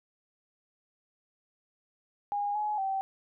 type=tone with pitch steps; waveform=sine; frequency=817 / 843 / 774 Hz; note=G#5 / G#5 / G5; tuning=-29 / +26 / -22 cents; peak=-28 dBFS; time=2.32-3.01 s; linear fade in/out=0 ms; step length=230 ms; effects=none